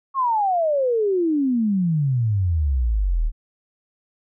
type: exponential sweep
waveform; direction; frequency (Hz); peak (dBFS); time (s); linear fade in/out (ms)
sine; down; 1108.7 to 35.76; -17; 0.14-3.32; 50
effects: none